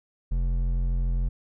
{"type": "tone with hard clipping", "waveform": "sine", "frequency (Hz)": 43.65, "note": "F1", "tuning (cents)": 0, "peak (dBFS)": -24, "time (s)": [0.31, 1.29], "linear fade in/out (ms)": 10, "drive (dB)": 8, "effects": []}